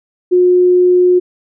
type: tone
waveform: sine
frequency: 360.4 Hz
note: F#4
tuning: 45 cents flat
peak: -6 dBFS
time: 0.31-1.2 s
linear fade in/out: 20 ms
effects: none